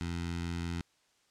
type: tone with notch filter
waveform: 15% pulse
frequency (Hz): 85.4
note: F2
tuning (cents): -38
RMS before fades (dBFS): -36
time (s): 0.01-0.81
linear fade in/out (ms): 0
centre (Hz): 580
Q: 0.59
effects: white hiss -70 dBFS RMS until 1.3 s + low-pass 7000 Hz 12 dB/octave